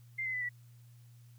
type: tone with pitch steps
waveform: sine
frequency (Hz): 2093 / 2045 / 1998.5 / 1952.8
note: C7 / C7 / B6 / B6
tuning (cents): 0 / -40 / +20 / -20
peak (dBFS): -33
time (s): 0.18-0.492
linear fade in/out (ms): 10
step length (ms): 78
effects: added 119 Hz sine -54 dBFS peak until 1.38 s + white hiss -70 dBFS RMS until 1.38 s